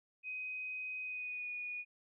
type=tone with pitch glide; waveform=sine; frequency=2512 to 2459 Hz; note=D#7 to D#7; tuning=+16 to -21 cents; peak=-39 dBFS; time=0.23-1.85 s; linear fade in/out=50 ms; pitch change=-37 cents; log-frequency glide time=1.02-1.5 s; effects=none